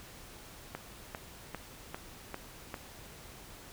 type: click train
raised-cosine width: 0.5 ms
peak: -23 dBFS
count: 6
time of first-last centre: 0.75-2.742 s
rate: 2.51 Hz
effects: pink hiss -51 dBFS RMS until 3.72 s